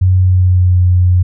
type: tone with pitch glide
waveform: sine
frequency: 92.5 to 89.97 Hz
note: F#2 to F#2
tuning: 0 to -48 cents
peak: -6 dBFS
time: 0.01-1.23 s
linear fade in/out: 10 ms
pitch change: -48 cents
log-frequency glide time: 0.18-0.8 s
effects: none

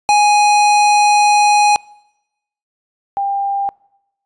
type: tone pair in turn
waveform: square / sine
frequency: 830.6 / 796.2 Hz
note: G#5 / G5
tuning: 0 / +27 cents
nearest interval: minor second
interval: 73 cents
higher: first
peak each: -9 / -15 dBFS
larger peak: first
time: 0.09-1.76 / 3.17-3.69 s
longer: first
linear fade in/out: 0 ms
effects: noise-tail reverb RT60 0.9 s tail -25 dB re dry + resampled to 22050 Hz

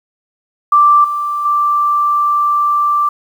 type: tone with level steps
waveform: sine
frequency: 1174.7 Hz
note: D6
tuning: in tune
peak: -5 / -15 / -10 dBFS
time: 0.72-3.09 s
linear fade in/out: 5 ms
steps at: 1.04 / 1.45 s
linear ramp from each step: 5 ms
effects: 7-bit

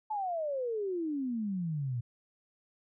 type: exponential sweep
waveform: sine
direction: down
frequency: 880 to 115.7 Hz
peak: -31 dBFS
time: 0.1-2.01 s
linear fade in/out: 10 ms
effects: none

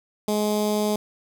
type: tone with notch filter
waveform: 15% pulse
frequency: 210.4 Hz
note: G#3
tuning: 23 cents sharp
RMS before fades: -23 dBFS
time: 0.28-0.96 s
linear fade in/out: 2 ms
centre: 1800 Hz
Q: 0.72
effects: none

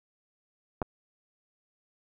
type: clicks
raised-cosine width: 1 ms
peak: -14 / -26 dBFS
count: 2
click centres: 0.818 / 0.826 s
effects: none

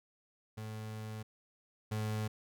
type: tone pair in turn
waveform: 35% pulse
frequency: 108.7 / 107.76 Hz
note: A2 / A2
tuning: -21 / -36 cents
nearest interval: unison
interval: 15 cents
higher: first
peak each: -39 / -32 dBFS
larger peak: second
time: 0.57-1.23 / 1.91-2.28 s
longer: first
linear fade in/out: 10 ms
effects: none

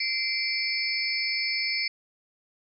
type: tone cluster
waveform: sine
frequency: 2082 / 2330 / 4463 / 5160 Hz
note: C7 / D7 / C#8 / E8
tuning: -9 / -14 / +11 / -38 cents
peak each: -31 dBFS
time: 0-1.88 s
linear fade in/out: 5 ms
effects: none

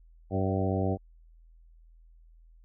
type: harmonic tone with a mistuned harmonic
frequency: 95.6 Hz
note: G2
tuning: 43 cents flat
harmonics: 1 / 2 / 3 / 4 / 5 / 6 / 7 / 8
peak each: -29 / -32 / -34 / -35 / -36 / -37 / -37 / -38 dBFS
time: 0.3-0.98 s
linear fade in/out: 50 ms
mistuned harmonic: 6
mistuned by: +22 cents
effects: added 41 Hz sine -53 dBFS peak until 2.64 s

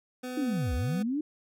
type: tone with pitch glide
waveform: 25% pulse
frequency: 251.9 to 249 Hz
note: B3 to B3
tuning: +34 to +14 cents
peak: -31 dBFS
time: 0.23-1.03 s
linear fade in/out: 10 ms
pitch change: -20 cents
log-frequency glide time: 0.46-0.78 s
type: linear two-way sweep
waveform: sine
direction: down then up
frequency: 312.9 to 59.5 to 312.9 Hz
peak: -27 dBFS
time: 0.37-1.21 s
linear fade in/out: 5 ms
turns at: 0.74 s
effects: none

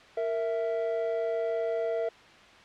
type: tone pair together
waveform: triangle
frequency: 462.7 / 659.3 Hz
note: A#4 / E5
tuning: -13 / 0 cents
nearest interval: tritone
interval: 613 cents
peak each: -28 dBFS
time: 0.17-2.09 s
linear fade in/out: 5 ms
effects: white hiss -52 dBFS RMS until 2.64 s + low-pass 3000 Hz 12 dB/octave

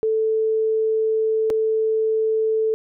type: tone with dropouts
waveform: sine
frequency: 440 Hz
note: A4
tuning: in tune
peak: -17 dBFS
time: 0.03-2.74 s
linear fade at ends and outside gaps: 0 ms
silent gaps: 1.501-1.505 s
effects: none

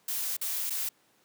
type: noise with dropouts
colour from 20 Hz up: blue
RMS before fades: -32 dBFS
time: 0.08-0.89 s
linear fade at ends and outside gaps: 5 ms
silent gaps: 0.368-0.412 / 0.698-0.704 s
effects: pink hiss -66 dBFS RMS until 1.24 s + high-pass 200 Hz 12 dB/octave

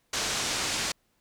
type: low-pass noise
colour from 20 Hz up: white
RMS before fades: -30 dBFS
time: 0.13-0.92 s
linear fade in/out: 5 ms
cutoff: 7400 Hz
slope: 24 dB/octave
effects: pink hiss -71 dBFS RMS until 1.2 s

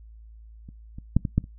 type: clicks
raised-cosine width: 5 ms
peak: -29 / -26 / -6 / -14 / -7 / -28 dBFS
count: 6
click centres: 0.689 / 0.985 / 1.166 / 1.252 / 1.38 / 1.441 s
effects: noise-tail reverb RT60 0.2 s tail -24 dB re dry + added 55 Hz sine -44 dBFS peak until 1.58 s

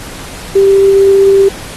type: tone with quantisation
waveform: sine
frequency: 392 Hz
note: G4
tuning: in tune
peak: -3 dBFS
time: 0.55-1.49 s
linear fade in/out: 10 ms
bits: 5
effects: pink hiss -28 dBFS RMS until 1.76 s + AAC 32 kbps

